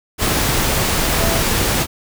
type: tone in noise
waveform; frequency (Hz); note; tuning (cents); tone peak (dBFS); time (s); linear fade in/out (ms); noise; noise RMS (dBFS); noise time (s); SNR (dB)
sine; 665; E5; +15; -22; 1.17-1.41; 50; pink; -17; 0.18-1.87; -8
effects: none